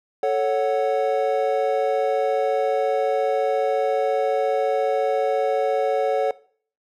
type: chord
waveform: triangle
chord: F# minor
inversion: first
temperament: equal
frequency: 440 / 554.4 / 740 Hz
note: A4 / C#5 / F#5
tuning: 0 / 0 / 0 cents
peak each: -21 / -20 / -22 dBFS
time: 0.23-6.31 s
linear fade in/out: 2 ms
effects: noise-tail reverb RT60 0.5 s tail -20 dB re dry